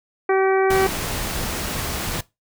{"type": "harmonic tone", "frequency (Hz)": 383.4, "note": "G4", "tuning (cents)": -38, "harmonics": [1, 2, 3, 4, 5, 6], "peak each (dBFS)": [-16, -22, -26, -28, -30, -32], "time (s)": [0.29, 0.87], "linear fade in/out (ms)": 5}
{"type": "noise", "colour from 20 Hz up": "pink", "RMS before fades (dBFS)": -26, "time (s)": [0.7, 2.21], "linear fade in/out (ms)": 5}
{"effects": ["noise-tail reverb RT60 0.2 s tail -19 dB re dry"]}